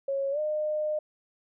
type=tone with pitch glide; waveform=sine; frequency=549 to 609.2 Hz; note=C#5 to D#5; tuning=-17 to -37 cents; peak=-26 dBFS; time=0.08-0.99 s; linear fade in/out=5 ms; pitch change=+180 cents; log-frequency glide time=0.31-0.39 s; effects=none